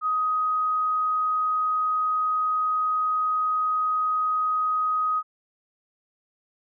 sine tone, 1255 Hz, D#6, 15 cents sharp, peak -21 dBFS, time 0.01-5.23 s, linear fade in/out 50 ms, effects none

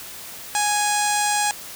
sawtooth tone with low-pass filter, 830.6 Hz, G#5, in tune, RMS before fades -21 dBFS, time 0.55-1.51 s, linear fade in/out 0 ms, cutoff 8000 Hz, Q 4.5, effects white hiss -37 dBFS RMS until 1.75 s

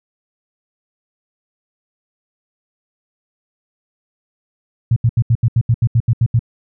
sine tone bursts, 116.54 Hz, A#2, in tune, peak -9 dBFS, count 12, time 4.91-6.393 s, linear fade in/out 5 ms, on 53 ms, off 77 ms, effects none

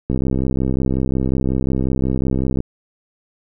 click train, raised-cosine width 3 ms, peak -7 dBFS, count 165, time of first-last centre 0.1-2.604 s, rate 65.5 Hz, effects none

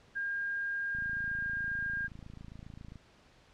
sine tone, 1612 Hz, G6, 48 cents sharp, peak -32 dBFS, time 0.15-2.08 s, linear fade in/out 20 ms
click train, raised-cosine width 5 ms, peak -35 dBFS, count 56, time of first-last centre 0.95-2.957 s, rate 27.4 Hz
effects pink hiss -62 dBFS RMS until 3.53 s + low-pass 5000 Hz 12 dB/octave

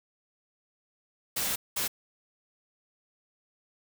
white noise bursts at uneven times, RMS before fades -30 dBFS, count 2, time 1.36-1.56 / 1.76-1.88 s, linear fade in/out 10 ms, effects none

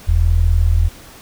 sine tone pair together, 40.88 / 81.7 Hz, E1 / E2, -14 / -15 cents, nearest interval octave, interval 1199 cents, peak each -13 dBFS, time 0.07-0.89 s, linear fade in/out 20 ms, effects pink hiss -40 dBFS RMS until 1.21 s

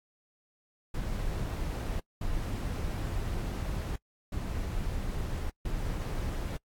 brown noise bursts at uneven times, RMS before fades -33 dBFS, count 4, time 0.94-2 / 2.21-3.96 / 4.32-5.5 / 5.65-6.57 s, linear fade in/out 5 ms, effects noise-tail reverb RT60 0.1 s tail -24 dB re dry + AAC 64 kbps

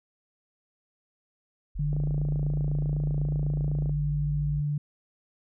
sine exponential sweep, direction up, 44.84 to 55.2 Hz, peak -31 dBFS, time 1.75-4.61 s, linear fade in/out 10 ms
sine tone with vibrato, 146.83 Hz, D3, in tune, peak -25 dBFS, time 1.79-4.78 s, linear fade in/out 5 ms, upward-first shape triangle, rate 19 Hz, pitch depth 10 cents each way
click train, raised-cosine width 2 ms, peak -26 dBFS, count 56, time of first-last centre 1.93-3.894 s, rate 28 Hz
effects none

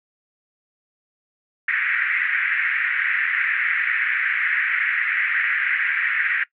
pink band-pass noise, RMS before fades -22 dBFS, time 1.68-6.44 s, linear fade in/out 5 ms, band 1600 to 2200 Hz, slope 48 dB/octave, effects noise-tail reverb RT60 0.1 s tail -19 dB re dry

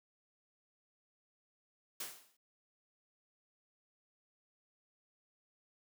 white noise with exponential decay, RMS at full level -39 dBFS, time 2-2.37 s, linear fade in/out 5 ms, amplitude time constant 80 ms, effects high-pass 200 Hz 12 dB/octave

